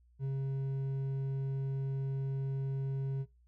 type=tone with hard clipping; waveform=triangle; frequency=135.5 Hz; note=C#3; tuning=39 cents flat; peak=-33 dBFS; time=0.19-3.26 s; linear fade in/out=50 ms; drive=7 dB; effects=noise-tail reverb RT60 0.2 s tail -18 dB re dry + added 60 Hz sine -62 dBFS peak until 3.47 s